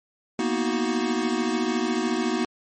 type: chord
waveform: square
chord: B major seventh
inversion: third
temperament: equal with one note detuned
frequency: 233.1 / 246.9 / 316.6 / 370 Hz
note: A#3 / B3 / D#4 / F#4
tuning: 0 / 0 / +30 / 0 cents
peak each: -29 dBFS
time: 0.39-2.45 s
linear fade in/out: 2 ms
effects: MP3 32 kbps